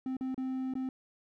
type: tone with dropouts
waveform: triangle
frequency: 260.6 Hz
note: C4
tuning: 7 cents flat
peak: -30 dBFS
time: 0.06-0.89 s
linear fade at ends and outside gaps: 2 ms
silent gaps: 0.168-0.209 / 0.345-0.378 / 0.738-0.753 s
effects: none